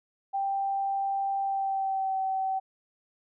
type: tone with pitch glide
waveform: sine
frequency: 786 to 765.8 Hz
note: G5 to G5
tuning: +4 to -41 cents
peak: -26 dBFS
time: 0.33-2.6 s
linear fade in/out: 20 ms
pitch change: -45 cents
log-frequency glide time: 1.41-2.18 s
effects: none